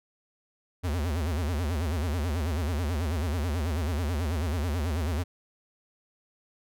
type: tone with vibrato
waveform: square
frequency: 80.4 Hz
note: E2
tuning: 43 cents flat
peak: -27 dBFS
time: 0.83-5.24 s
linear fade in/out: 20 ms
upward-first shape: sine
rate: 9.2 Hz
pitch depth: 220 cents each way
effects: none